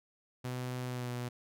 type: tone with pitch glide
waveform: sawtooth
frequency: 125.7 to 122.76 Hz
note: B2 to B2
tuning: +31 to -10 cents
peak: -32 dBFS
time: 0.44-1.29 s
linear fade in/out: 10 ms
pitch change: -41 cents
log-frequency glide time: 0.86-1.1 s
effects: none